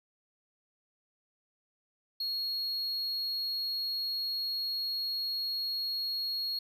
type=tone; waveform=triangle; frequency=4305 Hz; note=C8; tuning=49 cents sharp; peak=-30 dBFS; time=2.2-6.59 s; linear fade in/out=5 ms; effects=none